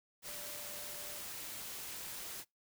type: tone in noise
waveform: sine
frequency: 590 Hz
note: D5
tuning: 8 cents sharp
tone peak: -55 dBFS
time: 0.24-1.22 s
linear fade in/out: 50 ms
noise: white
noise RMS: -45 dBFS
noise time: 0.22-2.45 s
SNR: -13 dB
effects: noise-tail reverb RT60 0.2 s tail -26 dB re dry